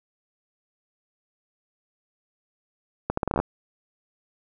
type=accelerating click train; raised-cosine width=1 ms; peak=-9 dBFS; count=10; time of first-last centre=3.1-3.4 s; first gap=74 ms; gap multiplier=0.78; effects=none